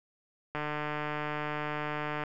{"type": "click train", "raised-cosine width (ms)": 0.5, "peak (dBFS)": -19, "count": 254, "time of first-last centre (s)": [0.55, 2.237], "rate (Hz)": 150, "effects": []}